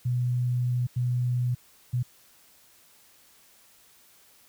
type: tone bursts at uneven times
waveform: sine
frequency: 123.47 Hz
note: B2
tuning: in tune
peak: -23 dBFS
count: 3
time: 0.05-0.87 / 0.96-1.55 / 1.93-2.03 s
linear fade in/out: 10 ms
effects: white hiss -58 dBFS RMS until 4.48 s